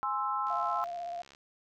sine chord, Ab augmented, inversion none, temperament equal, 830.6 / 1046.5 / 1318.5 Hz, Ab5 / C6 / E6, 0 / 0 / 0 cents, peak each -35 / -33 / -33 dBFS, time 0.03-0.84 s, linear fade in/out 0 ms
click train, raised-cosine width 0.2 ms, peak -36 dBFS, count 62, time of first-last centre 0.47-1.349 s, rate 69.4 Hz
sine tone with vibrato, 695 Hz, F5, 9 cents flat, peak -35 dBFS, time 0.5-1.22 s, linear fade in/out 5 ms, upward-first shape square, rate 16 Hz, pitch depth 23 cents each way
effects none

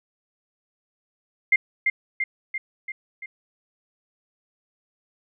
sine tone with echo, 2100 Hz, C7, 6 cents sharp, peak -13 dBFS, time 1.52-1.56 s, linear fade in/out 5 ms, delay 340 ms, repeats 5, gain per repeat -4 dB, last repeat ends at 3.26 s, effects none

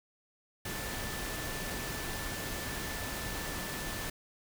sine tone in noise, 1760 Hz, A6, in tune, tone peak -45 dBFS, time 0.65-4.1 s, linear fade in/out 5 ms, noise pink, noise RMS -38 dBFS, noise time 0.65-4.1 s, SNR -10 dB, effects none

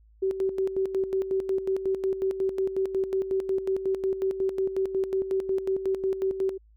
sine tone with tremolo, 383.2 Hz, G4, 39 cents flat, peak -22 dBFS, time 0.22-6.58 s, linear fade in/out 10 ms, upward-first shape square, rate 5.5 Hz, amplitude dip 65%, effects added 54 Hz sine -54 dBFS peak until 6.76 s

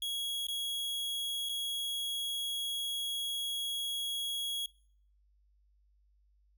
45% pulse tone with dropouts, 3322 Hz, G#7, in tune, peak -33 dBFS, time 0.02-4.66 s, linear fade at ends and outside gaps 2 ms, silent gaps 0.469-0.484 / 1.489-1.493 s, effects noise-tail reverb RT60 0.6 s tail -23 dB re dry + added 50 Hz sine -65 dBFS peak until 6.57 s

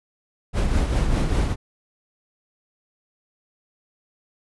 brown noise with tremolo, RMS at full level -18 dBFS, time 0.53-1.56 s, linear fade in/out 50 ms, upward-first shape triangle, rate 5 Hz, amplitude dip 50%, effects resampled to 24000 Hz

